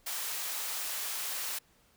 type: high-pass noise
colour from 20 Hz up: white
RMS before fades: -36 dBFS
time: 0.06-1.59 s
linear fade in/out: 10 ms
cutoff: 640 Hz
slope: 12 dB/octave
effects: pink hiss -66 dBFS RMS until 1.96 s